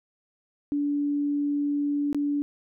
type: tone with dropouts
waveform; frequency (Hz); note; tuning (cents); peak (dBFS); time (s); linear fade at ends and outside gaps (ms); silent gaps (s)
sine; 288.8; D4; -29; -23; 0.72-2.42; 0; 2.129-2.146
effects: none